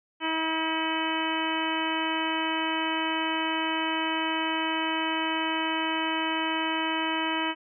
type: harmonic tone with a mistuned harmonic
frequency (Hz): 320.9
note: E4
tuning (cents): -46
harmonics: 1 / 2 / 3 / 4 / 5 / 6 / 7 / 8 / 9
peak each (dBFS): -31 / -38 / -31 / -37 / -36 / -37 / -38 / -36 / -33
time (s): 0.2-7.55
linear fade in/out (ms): 50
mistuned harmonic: 9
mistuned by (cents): +73
effects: none